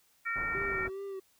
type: harmonic tone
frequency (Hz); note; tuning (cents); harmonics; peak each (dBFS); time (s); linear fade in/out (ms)
459.7; A#4; -24; 3 / 4 / 5; -35 / -35 / -36; 0.25-0.88; 20
type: low-pass noise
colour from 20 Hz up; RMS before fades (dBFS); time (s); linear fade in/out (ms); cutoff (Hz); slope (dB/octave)
pink; -43; 0.35-0.9; 20; 1600; 96
type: tone with vibrato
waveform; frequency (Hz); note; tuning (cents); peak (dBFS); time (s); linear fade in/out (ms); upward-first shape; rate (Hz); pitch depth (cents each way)
triangle; 386.6; G4; -24; -35; 0.54-1.2; 10; sine; 2.5; 46
effects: white hiss -68 dBFS RMS until 1.39 s